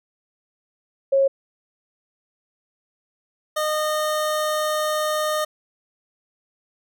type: tone pair in turn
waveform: sine / 25% pulse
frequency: 545 / 612.9 Hz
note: C#5 / D#5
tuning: -29 / -26 cents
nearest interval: major second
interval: 203 cents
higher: second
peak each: -14 / -17 dBFS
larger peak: first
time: 1.12-1.28 / 3.56-5.45 s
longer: second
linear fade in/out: 10 ms
effects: none